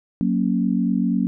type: chord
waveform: sine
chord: F# major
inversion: none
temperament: equal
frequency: 185 / 233.1 / 277.2 Hz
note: F#3 / A#3 / C#4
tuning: 0 / 0 / 0 cents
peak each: -21 / -21 / -24 dBFS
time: 0.21-1.27 s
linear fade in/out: 0 ms
effects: none